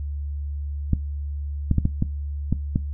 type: clicks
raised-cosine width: 5 ms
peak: -7 dBFS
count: 7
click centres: 0.933 / 1.713 / 1.783 / 1.854 / 2.024 / 2.526 / 2.759 s
effects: noise-tail reverb RT60 0.2 s tail -18 dB re dry + added 72 Hz sine -26 dBFS peak until 2.93 s